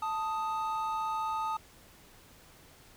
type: tone pair together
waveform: triangle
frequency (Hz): 882 / 1247.3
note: A5 / D#6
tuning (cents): +4 / +4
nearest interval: tritone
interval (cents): 600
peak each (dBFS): -31 / -32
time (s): 0.02-1.57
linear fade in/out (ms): 5
effects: pink hiss -57 dBFS RMS until 2.96 s